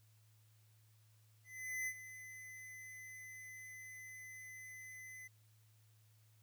square tone with ADSR envelope, 2026 Hz, B6, 44 cents sharp, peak -38 dBFS, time 1.44-5.28 s, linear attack 430 ms, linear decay 63 ms, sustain -13 dB, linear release 12 ms, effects added 108 Hz sine -66 dBFS peak until 6.42 s + white hiss -75 dBFS RMS until 6.42 s

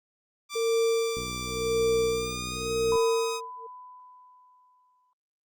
10% pulse tone with pitch glide, 1174.7 to 1259 Hz, D6 to D#6, 0 to +20 cents, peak -25 dBFS, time 0.49-3.41 s, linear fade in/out 50 ms, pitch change +120 cents, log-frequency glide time 2.09-2.71 s
sine tone with tremolo, 456.3 Hz, A#4, 37 cents flat, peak -21 dBFS, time 0.55-3.67 s, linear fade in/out 10 ms, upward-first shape sine, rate 0.92 Hz, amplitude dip 100%
click train, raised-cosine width 3 ms, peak -26 dBFS, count 112, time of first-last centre 1.17-2.955 s, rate 62.2 Hz
sine tone with exponential decay, 1000 Hz, B5, 21 cents sharp, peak -27 dBFS, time 2.92-5.13 s, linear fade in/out 1 ms, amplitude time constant 480 ms
effects Opus 48 kbps

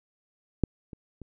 clicks, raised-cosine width 3 ms, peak -9 / -28 / -29 dBFS, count 3, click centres 0.637 / 0.932 / 1.217 s, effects none

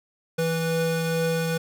square tone pair together, 164.6 / 491.5 Hz, E3 / B4, -2 / -8 cents, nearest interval octave + perfect fifth, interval 1894 cents, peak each -26 dBFS, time 0.38-1.58 s, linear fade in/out 10 ms, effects none

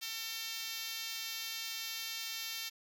5% pulse tone with high-pass filter, 450.9 Hz, A4, 42 cents sharp, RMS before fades -41 dBFS, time 0.01-2.7 s, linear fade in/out 20 ms, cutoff 2600 Hz, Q 0.63, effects none

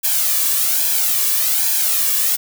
blue noise with flanger, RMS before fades -17 dBFS, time 0.03-2.37 s, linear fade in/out 20 ms, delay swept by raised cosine 1.2 to 1.78 ms, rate 1.2 Hz, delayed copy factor +0.7, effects none

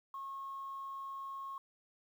sine tone, 1088 Hz, C#6, 33 cents flat, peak -40 dBFS, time 0.14-1.58 s, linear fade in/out 2 ms, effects tanh soft clip ceiling -37 dBFS + 11-bit

